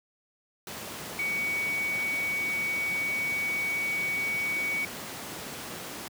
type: tone in noise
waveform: sine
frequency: 2250 Hz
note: C#7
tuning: 25 cents sharp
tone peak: -27 dBFS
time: 1.19-4.85 s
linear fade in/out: 2 ms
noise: pink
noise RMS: -38 dBFS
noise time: 0.67-6.08 s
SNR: +8 dB
effects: high-pass 150 Hz 12 dB/octave